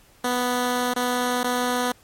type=tone with dropouts; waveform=10% pulse; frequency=247.2 Hz; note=B3; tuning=2 cents sharp; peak=-13 dBFS; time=0.24-1.92 s; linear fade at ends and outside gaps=5 ms; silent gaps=0.938-0.961 / 1.434-1.441 s; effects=pink hiss -55 dBFS RMS until 2.03 s + MP3 64 kbps